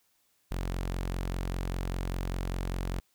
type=tone; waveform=sawtooth; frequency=45.03 Hz; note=F#1; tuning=46 cents flat; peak=-27 dBFS; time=0.51-3 s; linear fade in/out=0 ms; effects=white hiss -71 dBFS RMS until 3.14 s